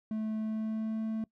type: tone with pitch glide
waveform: triangle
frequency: 217.7 to 220.7 Hz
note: A3 to A3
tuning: -18 to +5 cents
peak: -29 dBFS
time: 0.11-1.24 s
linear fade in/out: 2 ms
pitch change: +23 cents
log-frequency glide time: 0.38-1.02 s
effects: noise-tail reverb RT60 0.1 s tail -22 dB re dry